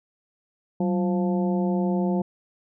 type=harmonic tone with a mistuned harmonic; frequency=175.6 Hz; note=F3; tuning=10 cents sharp; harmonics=1 / 2 / 3 / 4 / 5; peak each=-22 / -28 / -32 / -34 / -36 dBFS; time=0.8-2.22 s; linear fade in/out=5 ms; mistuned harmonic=1; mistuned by=+120 cents; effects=none